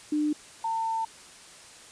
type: tone pair in turn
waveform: sine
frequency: 300.4 / 900.2 Hz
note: D4 / A5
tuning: +39 / +39 cents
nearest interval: octave + perfect fifth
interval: 1900 cents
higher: second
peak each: -23 / -26 dBFS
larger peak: first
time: 0.12-0.33 / 0.64-1.05 s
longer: second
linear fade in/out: 5 ms
effects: white hiss -49 dBFS RMS until 1.91 s + resampled to 22050 Hz